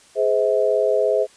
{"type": "tone cluster", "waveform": "sine", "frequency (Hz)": [419.1, 516, 642], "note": ["G#4", "C5", "E5"], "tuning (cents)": [16, -24, -46], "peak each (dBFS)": -20, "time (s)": [0.15, 1.27], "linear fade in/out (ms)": 50, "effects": ["white hiss -51 dBFS RMS until 1.36 s", "resampled to 22050 Hz"]}